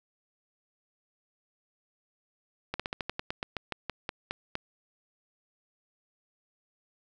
slowing click train, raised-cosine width 0.3 ms, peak -16 dBFS, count 15, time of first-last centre 2.74-4.554 s, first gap 56 ms, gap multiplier 1.12, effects none

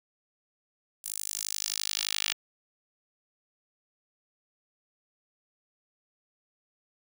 10% pulse tone with high-pass filter sweep, 51.6 Hz, G#1, 10 cents flat, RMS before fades -33 dBFS, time 1.04-2.33 s, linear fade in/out 5 ms, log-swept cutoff 9300 to 2900 Hz, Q 1.5, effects none

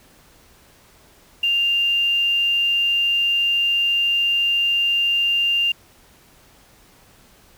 sine tone with quantisation, 2794 Hz, F7, in tune, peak -16 dBFS, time 1.43-5.72 s, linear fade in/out 5 ms, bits 7, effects pink hiss -52 dBFS RMS until 7.57 s

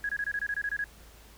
sine tone bursts, 1661.2 Hz, G#6, in tune, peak -28 dBFS, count 11, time 0.04-0.841 s, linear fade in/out 2 ms, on 51 ms, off 24 ms, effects added 54 Hz sine -53 dBFS peak until 1.37 s + pink hiss -55 dBFS RMS until 1.37 s

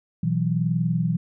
sine chord, B suspended fourth, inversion none, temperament just, 123.47 / 164.63 / 185.21 Hz, B2 / E3 / F#3, 0 / -2 / +2 cents, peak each -26 / -22 / -27 dBFS, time 0.23-1.17 s, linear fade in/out 5 ms, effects none

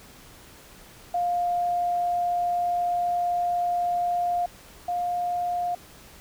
sine tone pair in turn, 704 / 707.2 Hz, F5 / F5, +14 / +22 cents, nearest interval unison, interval 8 cents, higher second, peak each -22 / -24 dBFS, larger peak first, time 1.14-4.46 / 4.88-5.75 s, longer first, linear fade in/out 5 ms, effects pink hiss -49 dBFS RMS until 6.2 s

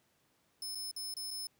sawtooth tone with dropouts, 5220 Hz, E8, 18 cents flat, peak -36 dBFS, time 0.62-1.47 s, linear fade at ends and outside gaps 2 ms, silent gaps 0.749-0.754 / 0.913-0.963 / 1.14-1.167 / 1.307-1.311 s, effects pink hiss -73 dBFS RMS until 1.59 s + high-pass 100 Hz 12 dB/octave

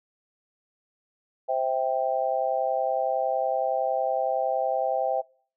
sine chord, C major, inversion none, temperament just, 523.3 / 654.1 / 784.9 Hz, C5 / E5 / G5, 0 / -14 / +2 cents, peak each -28 / -27 / -27 dBFS, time 1.48-5.22 s, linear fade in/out 20 ms, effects noise-tail reverb RT60 0.5 s tail -25 dB re dry

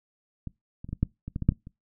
clicks, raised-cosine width 5 ms, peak -22 / -26 / -27 / -19 / -10 / -23 / -18 / -18 / -6 / -24 / -29 dBFS, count 11, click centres 0.473 / 0.845 / 0.89 / 0.93 / 1.03 / 1.28 / 1.361 / 1.423 / 1.49 / 1.521 / 1.671 s, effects noise-tail reverb RT60 0.2 s tail -23 dB re dry

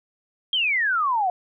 sine exponential sweep, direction down, 3267 to 701 Hz, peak -19 dBFS, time 0.53-1.3 s, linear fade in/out 2 ms, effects none

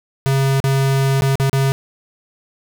square tone with dropouts, 135.7 Hz, C#3, 36 cents flat, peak -14 dBFS, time 0.26-1.72 s, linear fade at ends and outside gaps 0 ms, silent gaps 0.602-0.641 / 1.21-1.221 / 1.355-1.399 / 1.496-1.53 s, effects none

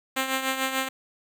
5% pulse tone with tremolo, 264.4 Hz, C4, 18 cents sharp, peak -11 dBFS, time 0.16-0.89 s, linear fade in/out 10 ms, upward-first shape triangle, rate 6.8 Hz, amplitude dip 65%, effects none

